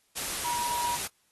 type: tone in noise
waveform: sine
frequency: 960 Hz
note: B5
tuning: 49 cents flat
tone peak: -29 dBFS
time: 0.44-0.97 s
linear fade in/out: 20 ms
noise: white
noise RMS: -33 dBFS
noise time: 0.15-1.08 s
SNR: +1 dB
effects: white hiss -69 dBFS RMS until 1.31 s + AAC 32 kbps